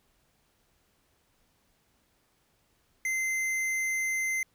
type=tone with hard clipping; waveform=sine; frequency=2073 Hz; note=C7; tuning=17 cents flat; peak=-29 dBFS; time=3.05-4.43 s; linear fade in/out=2 ms; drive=12 dB; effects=pink hiss -70 dBFS RMS until 4.54 s